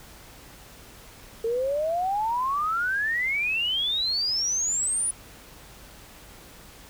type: exponential sweep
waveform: sine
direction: up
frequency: 445.8 to 9880 Hz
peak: -23 dBFS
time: 1.44-5.11 s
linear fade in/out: 5 ms
effects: added 50 Hz sine -54 dBFS peak until 6.89 s + pink hiss -48 dBFS RMS until 6.89 s